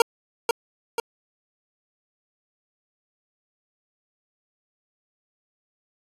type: tone with echo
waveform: 25% pulse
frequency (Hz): 464.4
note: A#4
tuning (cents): -7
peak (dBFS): -9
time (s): 0-0.02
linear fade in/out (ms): 2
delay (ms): 490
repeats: 2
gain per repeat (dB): -5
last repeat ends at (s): 1
effects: resampled to 32000 Hz